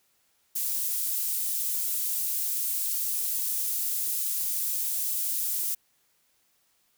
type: high-pass noise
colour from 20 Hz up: pink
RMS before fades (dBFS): -29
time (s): 0.55-5.75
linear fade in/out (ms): 10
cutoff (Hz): 12000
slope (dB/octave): 12
effects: white hiss -69 dBFS RMS until 6.97 s